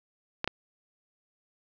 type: clicks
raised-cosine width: 0.3 ms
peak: -12 dBFS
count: 2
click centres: 0.444 / 0.476 s
effects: resampled to 16000 Hz + 8-bit